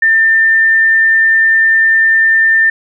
sine tone, 1795 Hz, A6, 34 cents sharp, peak -6 dBFS, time 0.02-2.7 s, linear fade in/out 5 ms, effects none

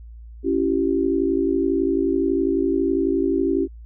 sine tone cluster, 277 / 335.3 / 387.2 Hz, C#4 / E4 / G4, -1 / +30 / -21 cents, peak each -22 dBFS, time 0.43-3.68 s, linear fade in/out 50 ms, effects added 57 Hz sine -37 dBFS peak until 3.85 s

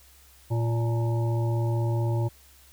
harmonic tone with a mistuned harmonic, 115.6 Hz, A#2, 14 cents flat, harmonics 1 / 3 / 5 / 7 / 8, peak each -23 / -33 / -37 / -40 / -41 dBFS, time 0.5-2.29 s, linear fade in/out 20 ms, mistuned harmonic 7, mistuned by +83 cents, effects added 67 Hz sine -56 dBFS peak until 2.72 s + white hiss -56 dBFS RMS until 2.72 s

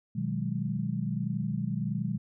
sine chord, G# minor seventh, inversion first, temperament equal with one note detuned, 123.47 / 155.56 / 185 / 206.5 Hz, B2 / D#3 / F#3 / G#3, 0 / 0 / 0 / -10 cents, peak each -34 dBFS, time 0.15-2.18 s, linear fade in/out 10 ms, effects none

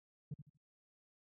sine tone with echo, 146.83 Hz, D3, in tune, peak -37 dBFS, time 0.31-0.34 s, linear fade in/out 5 ms, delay 78 ms, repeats 3, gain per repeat -11 dB, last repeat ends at 0.574 s, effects tanh soft clip ceiling -38 dBFS + high-pass 60 Hz 12 dB/octave

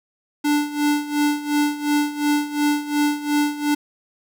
square tone with tremolo, 294 Hz, D4, 2 cents sharp, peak -16 dBFS, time 0.44-3.75 s, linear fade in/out 10 ms, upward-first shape sine, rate 2.8 Hz, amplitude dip 80%, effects 9-bit

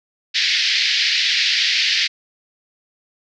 white band-pass noise, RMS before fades -18 dBFS, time 0.34-2.08 s, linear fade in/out 20 ms, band 1800 to 5100 Hz, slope 48 dB/octave, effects none

